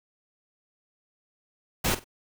pink noise with echo, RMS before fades -25 dBFS, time 1.84-1.95 s, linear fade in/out 10 ms, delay 47 ms, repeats 2, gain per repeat -14 dB, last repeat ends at 2.044 s, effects none

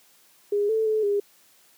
sine tone with pitch steps, 409.7 / 441.8 / 433.5 / 406.4 Hz, G#4 / A4 / A4 / G#4, -24 / +7 / -26 / -38 cents, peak -20 dBFS, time 0.52-1.2 s, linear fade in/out 5 ms, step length 170 ms, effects white hiss -58 dBFS RMS until 1.77 s + high-pass 150 Hz 12 dB/octave

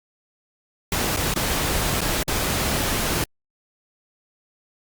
pink noise with dropouts, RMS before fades -23 dBFS, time 0.92-3.24 s, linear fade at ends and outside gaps 2 ms, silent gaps 1.164-1.17 / 1.34-1.36 / 2.008-2.015 / 2.23-2.279 s, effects Opus 48 kbps

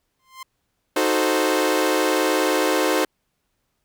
sawtooth tone with exponential growth, 1046.5 Hz, C6, in tune, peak -28 dBFS, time 0.19-0.43 s, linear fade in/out 5 ms, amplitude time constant 51 ms
sawtooth chord, D# diminished seventh, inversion none, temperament equal, 311.1 / 370 / 440 / 523.3 Hz, D#4 / F#4 / A4 / C5, 0 / 0 / 0 / 0 cents, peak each -19 / -20 / -21 / -19 dBFS, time 0.96-3.05 s, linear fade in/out 5 ms
effects pink hiss -73 dBFS RMS until 3.84 s

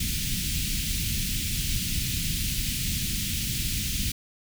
pink band-stop noise, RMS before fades -28 dBFS, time 0-4.12 s, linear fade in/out 5 ms, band 220 to 2500 Hz, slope 24 dB/octave, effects none

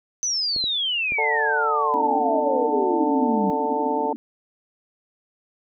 sine exponential sweep, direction down, 6160 to 189.3 Hz, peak -21 dBFS, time 0.23-3.5 s, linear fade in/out 0 ms
clicks, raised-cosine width 2 ms, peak -23 dBFS, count 3, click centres 0.563 / 0.64 / 1.121 s
harmonic tone, 148 Hz, D3, 14 cents sharp, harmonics 3 / 4 / 5 / 6, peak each -26 / -30 / -30 / -24 dBFS, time 1.18-4.13 s, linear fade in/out 5 ms
pink band-pass noise, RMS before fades -29 dBFS, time 1.94-4.16 s, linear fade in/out 0 ms, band 250 to 310 Hz, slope 96 dB/octave
effects none

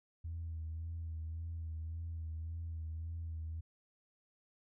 sine tone with vibrato, 81.6 Hz, E2, 17 cents flat, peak -38 dBFS, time 0.24-3.61 s, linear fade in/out 10 ms, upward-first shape sine, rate 1.8 Hz, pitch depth 37 cents each way, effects tanh soft clip ceiling -35 dBFS

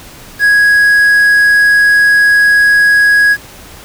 triangle tone with quantisation, 1661.2 Hz, G#6, in tune, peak -3 dBFS, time 0.39-3.37 s, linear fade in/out 50 ms, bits 5, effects pink hiss -34 dBFS RMS until 3.84 s

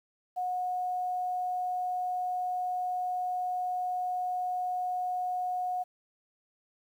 sine tone, 728 Hz, F#5, 28 cents flat, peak -29 dBFS, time 0.36-5.84 s, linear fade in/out 20 ms, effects 10-bit

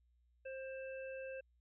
harmonic tone, 529 Hz, C5, 19 cents sharp, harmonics 1 / 3 / 5, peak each -44 / -54 / -54 dBFS, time 0.45-1.41 s, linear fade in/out 10 ms, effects added 60 Hz sine -70 dBFS peak until 1.6 s

